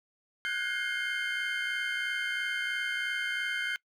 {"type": "tone cluster", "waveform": "triangle", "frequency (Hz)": [1450, 1513, 1640, 2127, 3094], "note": ["F#6", "F#6", "G#6", "C7", "G7"], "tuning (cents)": [-35, 38, -22, 28, -23], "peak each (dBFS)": [-35, -35, -37, -33, -36], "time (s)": [0.45, 3.76], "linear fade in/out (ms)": 0, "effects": ["noise-tail reverb RT60 0.1 s tail -23 dB re dry"]}